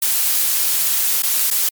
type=noise with dropouts; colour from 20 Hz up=blue; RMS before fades=-17 dBFS; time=0.02-1.69 s; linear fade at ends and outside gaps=5 ms; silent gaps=1.223-1.232 / 1.504-1.51 s; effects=MP3 96 kbps